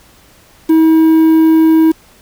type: tone with quantisation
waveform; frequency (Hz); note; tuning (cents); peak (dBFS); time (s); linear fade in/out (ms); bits
triangle; 320.6; E4; -48; -3; 0.69-1.92; 10; 5
effects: pink hiss -45 dBFS RMS until 2.21 s

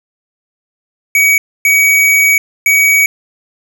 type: tone bursts at uneven times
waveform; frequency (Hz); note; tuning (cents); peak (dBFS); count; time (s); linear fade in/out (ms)
square; 2262; C#7; +34; -7; 3; 1.15-1.38 / 1.65-2.38 / 2.66-3.06; 2
effects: none

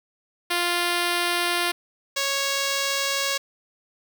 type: tone pair in turn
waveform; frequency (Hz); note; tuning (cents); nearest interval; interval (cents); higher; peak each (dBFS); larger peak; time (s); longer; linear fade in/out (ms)
5% pulse; 349.2 / 552.7; F4 / C#5; 0 / -5; minor sixth; 795; second; -10 / -11; first; 0.5-1.72 / 2.16-3.38; neither; 10
effects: none

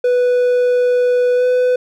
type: tone with pitch glide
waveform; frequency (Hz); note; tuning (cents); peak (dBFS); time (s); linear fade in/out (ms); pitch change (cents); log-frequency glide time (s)
triangle; 493.9 to 500.2; B4 to B4; 0 to +22; -9; 0.04-1.76; 5; +22; 1.35-1.45
effects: none

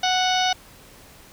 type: harmonic tone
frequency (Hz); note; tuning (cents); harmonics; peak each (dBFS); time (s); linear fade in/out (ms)
739; F#5; -2; 1 / 2 / 3 / 4 / 5 / 6 / 7 / 8; -21 / -28 / -30 / -27 / -27 / -33 / -33 / -32; 0.03-0.53; 5
effects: pink hiss -48 dBFS RMS until 1.32 s

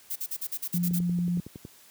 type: noise bursts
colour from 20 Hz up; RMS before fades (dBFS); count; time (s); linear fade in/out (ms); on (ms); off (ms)
violet; -32; 9; 0.1-0.992; 10; 60; 44
type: tone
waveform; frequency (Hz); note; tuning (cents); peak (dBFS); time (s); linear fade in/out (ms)
sine; 175.2; F3; +6; -24; 0.74-1.4; 2
type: click train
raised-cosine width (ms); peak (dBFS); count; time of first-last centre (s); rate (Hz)
3; -26; 9; 0.91-1.651; 10.8
effects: white hiss -55 dBFS RMS until 1.9 s + high-pass 80 Hz 12 dB/octave

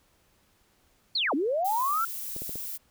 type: linear two-way sweep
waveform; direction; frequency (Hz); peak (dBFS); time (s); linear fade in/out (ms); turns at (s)
sine; down then up; 4554 to 253 to 1391; -24; 1.15-2.05; 5; 1.34
type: noise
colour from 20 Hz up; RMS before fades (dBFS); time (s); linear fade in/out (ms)
violet; -36; 1.64-2.78; 20
type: clicks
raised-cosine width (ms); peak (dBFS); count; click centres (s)
2; -27; 4; 2.364 / 2.42 / 2.494 / 2.557
effects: pink hiss -66 dBFS RMS until 2.9 s

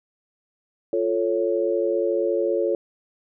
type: chord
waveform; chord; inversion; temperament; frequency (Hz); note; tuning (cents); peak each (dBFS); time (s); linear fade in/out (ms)
sine; F augmented; none; equal; 349.2 / 440 / 554.4; F4 / A4 / C#5; 0 / 0 / 0; -24; 0.93-2.75; 2
effects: none

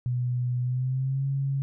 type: tone with pitch glide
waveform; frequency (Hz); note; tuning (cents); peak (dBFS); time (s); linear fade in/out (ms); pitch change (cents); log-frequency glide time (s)
sine; 123.7 to 137.25; B2 to C#3; +3 to -17; -24; 0.06-1.62; 0; +180; 0.61-1.26
effects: none

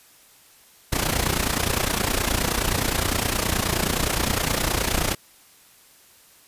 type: noise with amplitude modulation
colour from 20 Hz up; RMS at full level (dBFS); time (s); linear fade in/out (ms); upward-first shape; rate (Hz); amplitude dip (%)
pink; -20; 0.92-5.15; 10; sine; 29.6; 75
effects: white hiss -53 dBFS RMS until 6.47 s + resampled to 32000 Hz

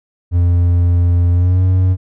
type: tone with pitch glide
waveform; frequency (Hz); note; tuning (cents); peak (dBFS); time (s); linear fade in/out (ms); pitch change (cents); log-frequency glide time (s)
triangle; 87.3 to 92.49; F2 to F#2; 0 to 0; -7; 0.31-1.97; 50; +100; 1.32-1.62
effects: none

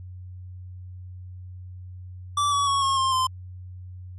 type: tone with pitch steps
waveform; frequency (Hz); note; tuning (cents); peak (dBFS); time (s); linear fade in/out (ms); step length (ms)
square; 1161 / 1135.1 / 1109.9 / 1085.1 / 1061 / 1037.3; D6 / C#6 / C#6 / C#6 / C6 / C6; -20 / +41 / +2 / -37 / +24 / -15; -21; 2.37-3.27; 5; 150
effects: added 91 Hz sine -37 dBFS peak until 4.18 s + resampled to 24000 Hz

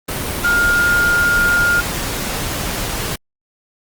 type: tone in noise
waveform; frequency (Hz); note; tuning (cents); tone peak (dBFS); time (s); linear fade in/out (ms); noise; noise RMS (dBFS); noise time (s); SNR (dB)
sine; 1415; F6; +22; -12; 0.44-1.81; 10; pink; -22; 0.08-3.16; +7
effects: Opus 32 kbps

